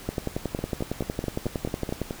two click trains, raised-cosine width 2 ms, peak -16 / -13 dBFS, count 8 / 22, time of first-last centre 0.59-2.108 / 0.09-2.017 s, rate 4.61 / 10.9 Hz, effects pink hiss -43 dBFS RMS until 2.2 s

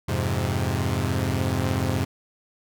sawtooth chord, F minor, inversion none, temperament equal, 87.31 / 103.83 / 130.81 Hz, F2 / Ab2 / C3, 0 / 0 / 0 cents, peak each -23 dBFS, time 0.08-2.05 s, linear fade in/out 10 ms, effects none

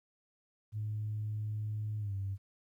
sine tone with pitch glide, 106.7 to 97.84 Hz, G#2 to G2, +47 to -3 cents, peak -33 dBFS, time 0.72-2.38 s, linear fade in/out 50 ms, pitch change -150 cents, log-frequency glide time 1.99-2.14 s, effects tanh soft clip ceiling -29 dBFS + 12-bit

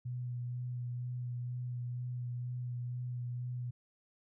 sine tone with vibrato, 123 Hz, B2, 7 cents flat, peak -36 dBFS, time 0.05-3.71 s, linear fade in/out 10 ms, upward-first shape sine, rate 2.1 Hz, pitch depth 16 cents each way, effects none

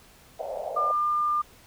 white band-pass noise, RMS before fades -33 dBFS, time 0.39-0.92 s, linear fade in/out 10 ms, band 530 to 700 Hz, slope 48 dB/octave
sine tone, 1201 Hz, D6, 38 cents sharp, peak -22 dBFS, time 0.76-1.42 s, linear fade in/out 10 ms
effects pink hiss -54 dBFS RMS until 1.66 s

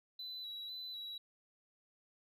sine tone with vibrato, 3951 Hz, B7, in tune, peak -40 dBFS, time 0.19-1.18 s, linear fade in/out 5 ms, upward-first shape square, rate 2 Hz, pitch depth 25 cents each way, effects tanh soft clip ceiling -41 dBFS + MP3 64 kbps

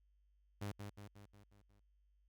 sawtooth tone with echo, 101.9 Hz, G#2, 32 cents flat, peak -37 dBFS, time 0.61-0.72 s, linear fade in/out 10 ms, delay 180 ms, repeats 6, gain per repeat -5 dB, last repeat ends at 1.8 s, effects added 50 Hz sine -70 dBFS peak until 2.28 s

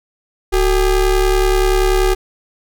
square ring-modulated tone, 204.2 Hz, G#3, 29 cents flat, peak -9 dBFS, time 0.52-2.15 s, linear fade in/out 20 ms, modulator 169 Hz, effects none

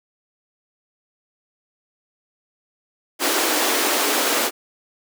pink high-pass noise, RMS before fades -20 dBFS, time 3.19-4.51 s, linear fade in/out 50 ms, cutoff 270 Hz, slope 48 dB/octave, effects none

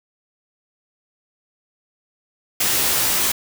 white noise with comb filter, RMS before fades -19 dBFS, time 2.6-3.32 s, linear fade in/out 5 ms, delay 15 ms, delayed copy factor +0.6, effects none

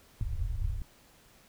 pink low-pass noise, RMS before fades -32 dBFS, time 0.21-0.82 s, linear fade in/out 2 ms, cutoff 110 Hz, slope 48 dB/octave, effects pink hiss -60 dBFS RMS until 1.48 s

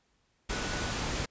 sine tone in noise, 1480 Hz, F#6, in tune, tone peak -42 dBFS, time 0.51-0.92 s, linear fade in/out 10 ms, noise pink, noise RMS -33 dBFS, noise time 0.49-1.26 s, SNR -12 dB, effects pink hiss -72 dBFS RMS until 1.3 s + resampled to 16000 Hz

